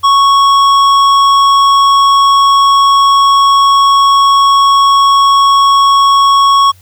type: tone with hard clipping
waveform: triangle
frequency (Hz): 1108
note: C#6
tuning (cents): -1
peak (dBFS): -6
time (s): 0.03-6.72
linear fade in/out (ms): 20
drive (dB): 14
effects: added 92 Hz sine -40 dBFS peak until 6.81 s + white hiss -47 dBFS RMS until 6.81 s